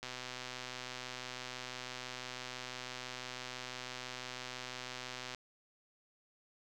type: click train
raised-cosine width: 0.2 ms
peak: -25 dBFS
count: 671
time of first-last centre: 0.03-5.347 s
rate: 126 Hz
effects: none